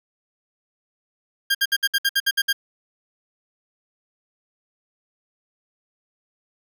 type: tone bursts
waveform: 20% pulse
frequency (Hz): 1608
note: G6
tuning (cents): +44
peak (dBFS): -12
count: 10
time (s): 1.5-2.529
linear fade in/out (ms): 10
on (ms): 48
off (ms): 61
effects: none